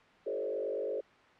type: tone with frequency modulation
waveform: sine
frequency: 483.7 Hz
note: B4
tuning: 36 cents flat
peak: -32 dBFS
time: 0.26-1.01 s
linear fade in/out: 10 ms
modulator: 48.9 Hz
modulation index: 2
effects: white hiss -59 dBFS RMS until 1.39 s + low-pass 2000 Hz 12 dB/octave